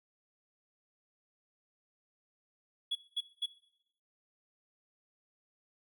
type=tone bursts; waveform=triangle; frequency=3371 Hz; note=G#7; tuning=25 cents sharp; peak=-28 dBFS; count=3; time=2.91-3.462 s; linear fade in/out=10 ms; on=44 ms; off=210 ms; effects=noise-tail reverb RT60 0.8 s tail -19 dB re dry + tanh soft clip ceiling -25 dBFS